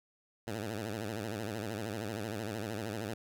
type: tone with vibrato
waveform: 10% pulse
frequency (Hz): 107.5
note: A2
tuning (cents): -40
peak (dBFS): -28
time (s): 0.47-3.14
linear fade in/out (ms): 5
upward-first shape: sine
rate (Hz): 13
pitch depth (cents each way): 150
effects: none